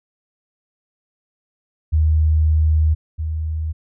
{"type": "tone pair in turn", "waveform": "sine", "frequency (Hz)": [78, 78.82], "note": ["D#2", "D#2"], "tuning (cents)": [5, 23], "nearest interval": "unison", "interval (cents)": 18, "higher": "second", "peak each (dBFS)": [-12, -20], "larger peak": "first", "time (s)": [[1.92, 2.95], [3.18, 3.73]], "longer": "first", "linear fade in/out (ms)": 20, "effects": []}